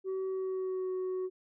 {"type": "tone with pitch glide", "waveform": "sine", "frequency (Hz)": [380, 371.3], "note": ["F#4", "F#4"], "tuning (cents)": [46, 6], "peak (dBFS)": -29, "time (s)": [0.04, 1.3], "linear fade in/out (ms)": 50, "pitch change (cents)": -40, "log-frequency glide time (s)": [0.27, 0.92], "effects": ["tanh soft clip ceiling -31 dBFS"]}